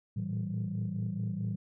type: tone cluster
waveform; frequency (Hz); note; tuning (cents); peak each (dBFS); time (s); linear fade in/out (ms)
sine; 110.6 / 115.2 / 162.6 / 191.4; A2 / A#2 / E3 / G3; +9 / -20 / -23 / -41; -35 / -38 / -37 / -35; 0.16-1.56; 10
effects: tanh soft clip ceiling -25 dBFS